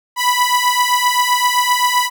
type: beating tone pair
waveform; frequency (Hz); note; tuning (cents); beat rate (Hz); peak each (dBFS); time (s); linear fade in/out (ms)
sawtooth; 984 / 991.7; B5 / B5; -7 / +7; 7.7; -12; 0.16-2.1; 50
effects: none